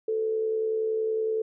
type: tone with amplitude modulation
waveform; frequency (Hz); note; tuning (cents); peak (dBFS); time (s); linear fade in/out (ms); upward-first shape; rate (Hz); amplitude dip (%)
sine; 440; A4; 0; -22; 0.08-1.42; 5; sine; 70.7; 45
effects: none